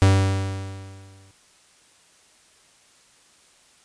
45% pulse tone with exponential decay, 96.6 Hz, G2, 25 cents flat, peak -11 dBFS, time 0.02-1.31 s, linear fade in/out 0 ms, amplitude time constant 280 ms, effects white hiss -56 dBFS RMS until 3.84 s + resampled to 22050 Hz

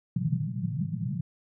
pink band-pass noise, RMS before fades -30 dBFS, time 0.16-1.21 s, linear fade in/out 5 ms, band 110 to 200 Hz, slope 96 dB/octave, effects none

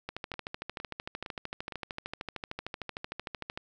two click trains, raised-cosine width 0.3 ms, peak -20 / -23 dBFS, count 47 / 4, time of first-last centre 0.09-3.575 / 0.34-1.722 s, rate 13.2 / 2.17 Hz, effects none

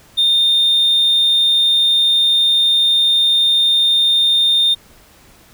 triangle tone, 3636 Hz, A#7, 44 cents flat, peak -8 dBFS, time 0.17-4.75 s, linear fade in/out 20 ms, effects tanh soft clip ceiling -6 dBFS + pink hiss -47 dBFS RMS until 5.53 s

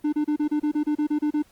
triangle tone bursts, 299.2 Hz, D4, 32 cents sharp, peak -18 dBFS, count 12, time 0.04-1.425 s, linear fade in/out 10 ms, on 87 ms, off 31 ms, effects pink hiss -59 dBFS RMS until 1.51 s + Opus 24 kbps

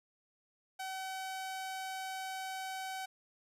sawtooth tone, 760 Hz, F#5, 46 cents sharp, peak -35 dBFS, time 0.79-3.06 s, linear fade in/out 10 ms, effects resampled to 32000 Hz + 12-bit

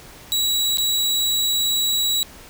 sawtooth tone with dropouts, 3894 Hz, B7, 25 cents flat, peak -15 dBFS, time 0.32-2.23 s, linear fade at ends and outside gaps 0 ms, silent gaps 0.772-0.783 s, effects pink hiss -43 dBFS RMS until 2.49 s

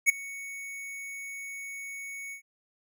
square tone with ADSR envelope, 2223 Hz, C#7, 4 cents sharp, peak -16 dBFS, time 0.06-2.42 s, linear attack 32 ms, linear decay 12 ms, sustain -22 dB, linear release 97 ms, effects none

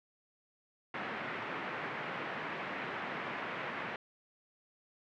white band-pass noise, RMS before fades -40 dBFS, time 0.94-3.96 s, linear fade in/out 2 ms, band 130 to 2200 Hz, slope 24 dB/octave, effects none

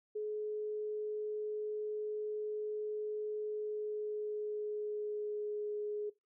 sine tone with pitch glide, 424.5 to 418.4 Hz, G#4 to G#4, +38 to +13 cents, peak -35 dBFS, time 0.15-6.1 s, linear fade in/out 10 ms, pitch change -25 cents, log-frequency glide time 3.47-5.75 s, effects noise-tail reverb RT60 0.2 s tail -20 dB re dry

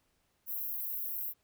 pink high-pass noise, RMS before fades -37 dBFS, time 0.46-1.34 s, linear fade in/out 50 ms, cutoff 12000 Hz, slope 96 dB/octave, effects pink hiss -75 dBFS RMS until 1.43 s

